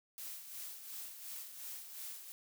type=noise with tremolo; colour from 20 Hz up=blue; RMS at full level=-45 dBFS; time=0.18-2.32 s; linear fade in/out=0 ms; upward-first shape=sine; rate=2.8 Hz; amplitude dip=55%; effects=none

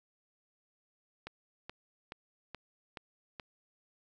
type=click train; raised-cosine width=0.3 ms; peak=-26 dBFS; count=6; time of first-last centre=1.27-3.398 s; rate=2.35 Hz; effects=none

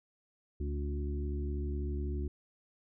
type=harmonic tone with a mistuned harmonic; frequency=72.1 Hz; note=D2; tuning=31 cents flat; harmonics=1 / 2 / 3 / 4 / 5; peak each=-33 / -46 / -45 / -45 / -43 dBFS; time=0.6-2.28 s; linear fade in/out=5 ms; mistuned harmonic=4; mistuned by=-26 cents; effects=none

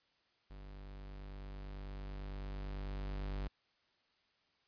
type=tone with level ramp; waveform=45% pulse; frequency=49 Hz; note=G1; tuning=in tune; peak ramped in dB=-49 to -37 dBFS; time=0.5-3.48 s; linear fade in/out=10 ms; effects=white hiss -75 dBFS RMS until 4.67 s + resampled to 11025 Hz

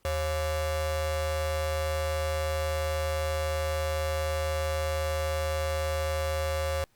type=ring-modulated tone; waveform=45% pulse; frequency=311.1 Hz; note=D#4; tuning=in tune; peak=-24 dBFS; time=0.05-6.84 s; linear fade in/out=0 ms; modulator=233 Hz; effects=pink hiss -68 dBFS RMS until 6.95 s + Opus 48 kbps

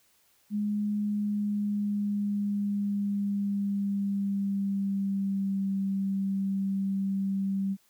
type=tone with pitch glide; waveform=sine; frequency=207.7 to 194.91 Hz; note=G#3 to G3; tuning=0 to -10 cents; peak=-26 dBFS; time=0.5-7.77 s; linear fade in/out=50 ms; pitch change=-110 cents; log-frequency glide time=1-5.69 s; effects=white hiss -66 dBFS RMS until 7.89 s

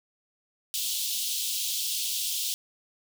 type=high-pass noise; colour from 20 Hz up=pink; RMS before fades=-30 dBFS; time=0.74-2.54 s; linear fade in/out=0 ms; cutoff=3000 Hz; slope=48 dB/octave; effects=none

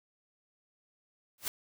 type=noise with exponential growth; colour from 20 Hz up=white; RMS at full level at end=-29 dBFS; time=1.38-1.48 s; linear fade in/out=1 ms; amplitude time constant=20 ms; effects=none

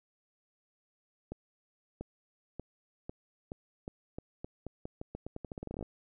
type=accelerating click train; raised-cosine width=2 ms; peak=-26 dBFS; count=25; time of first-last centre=1.32-5.827 s; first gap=690 ms; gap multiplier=0.85; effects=none

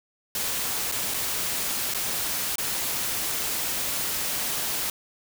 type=noise with dropouts; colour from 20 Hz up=white; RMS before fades=-28 dBFS; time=0.35-4.9 s; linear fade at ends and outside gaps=2 ms; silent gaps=0.916-0.921 / 1.139-1.142 / 1.939-1.946 / 2.557-2.582 s; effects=none

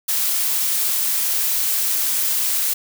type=noise; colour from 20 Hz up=blue; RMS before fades=-20 dBFS; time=0.08-2.74 s; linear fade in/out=10 ms; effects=none

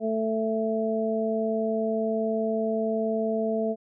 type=harmonic tone; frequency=221.2 Hz; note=A3; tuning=9 cents sharp; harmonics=1 / 2 / 3; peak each=-28 / -28 / -28 dBFS; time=0-3.76 s; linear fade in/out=50 ms; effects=none

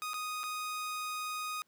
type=tone with dropouts; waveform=sawtooth; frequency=1244.5 Hz; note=D#6; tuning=in tune; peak=-32 dBFS; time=0.02-1.62 s; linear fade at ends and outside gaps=0 ms; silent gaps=0.134-0.141 / 0.433-0.438 s; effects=pink hiss -74 dBFS RMS until 1.67 s + high-pass 150 Hz 12 dB/octave

